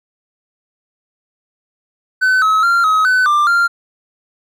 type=tone with pitch steps; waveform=triangle; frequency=1515 / 1285 / 1384 / 1272 / 1507 / 1187 / 1391 Hz; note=F#6 / E6 / F6 / D#6 / F#6 / D6 / F6; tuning=+40 / -45 / -16 / +38 / +31 / +18 / -7 cents; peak=-8 dBFS; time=2.21-3.68 s; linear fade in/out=20 ms; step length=210 ms; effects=none